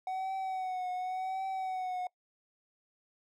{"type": "tone with vibrato", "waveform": "triangle", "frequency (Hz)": 748, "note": "F#5", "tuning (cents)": 19, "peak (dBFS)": -31, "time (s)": [0.07, 2.07], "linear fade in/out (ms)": 2, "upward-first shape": "triangle", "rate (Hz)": 0.9, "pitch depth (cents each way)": 49, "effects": ["noise-tail reverb RT60 0.1 s tail -23 dB re dry"]}